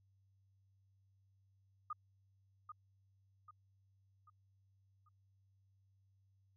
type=tone with echo; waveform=sine; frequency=1229 Hz; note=D#6; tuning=22 cents flat; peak=-39 dBFS; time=1.9-1.93 s; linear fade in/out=5 ms; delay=790 ms; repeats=4; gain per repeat=-7 dB; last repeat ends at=5.09 s; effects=added 97 Hz sine -70 dBFS peak until 6.56 s